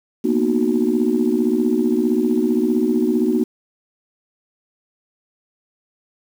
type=chord; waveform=sine; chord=B major seventh; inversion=third; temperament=just; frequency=231.5 / 246.9 / 308.7 / 370.4 Hz; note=A#3 / B3 / D#4 / F#4; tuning=-12 / 0 / -14 / +2 cents; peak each=-20 dBFS; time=0.24-3.44 s; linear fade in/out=10 ms; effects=tanh soft clip ceiling -6 dBFS + 7-bit